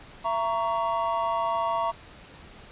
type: chord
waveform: triangle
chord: A# diminished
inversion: second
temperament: just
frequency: 671.3 / 932.3 / 1118.8 Hz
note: E5 / A#5 / C#6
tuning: +31 / 0 / +16 cents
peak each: -27 / -26 / -27 dBFS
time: 0.24-1.92 s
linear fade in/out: 20 ms
effects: pink hiss -48 dBFS RMS until 2.71 s + resampled to 8000 Hz